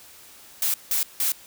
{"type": "noise bursts", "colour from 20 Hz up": "blue", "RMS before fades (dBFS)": -23, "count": 3, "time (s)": [0.62, 1.32], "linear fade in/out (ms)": 2, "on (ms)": 120, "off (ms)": 170, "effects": ["white hiss -48 dBFS RMS until 1.46 s"]}